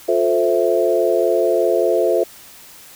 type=chord; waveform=sine; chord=F major seventh; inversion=none; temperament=equal with one note detuned; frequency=354.9 / 440 / 523.3 / 659.3 Hz; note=F4 / A4 / C5 / E5; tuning=+28 / 0 / 0 / 0 cents; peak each=-19 dBFS; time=0.08-2.24 s; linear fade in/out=10 ms; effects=white hiss -42 dBFS RMS until 2.95 s